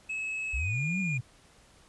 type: tone with pitch glide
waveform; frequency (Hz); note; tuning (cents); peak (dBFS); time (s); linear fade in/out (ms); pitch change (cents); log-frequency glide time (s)
triangle; 2582 to 2423; E7 to D#7; -37 to -47; -30; 0.09-1.18; 10; -110; 0.54-0.79
type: linear two-way sweep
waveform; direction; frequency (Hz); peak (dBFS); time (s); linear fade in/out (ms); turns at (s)
sine; up then down; 52.3 to 196 to 114.1; -29; 0.53-1.21; 10; 1
effects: pink hiss -59 dBFS RMS until 1.88 s + resampled to 24000 Hz